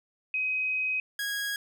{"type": "tone pair in turn", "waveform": ["sine", "sawtooth"], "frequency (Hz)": [2524, 1648], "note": ["D#7", "G#6"], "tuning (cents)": [24, -14], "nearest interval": "perfect fifth", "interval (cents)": 738, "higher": "first", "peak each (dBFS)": -26, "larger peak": "neither", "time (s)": [[0.34, 1], [1.19, 1.56]], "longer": "first", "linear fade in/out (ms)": 2, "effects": []}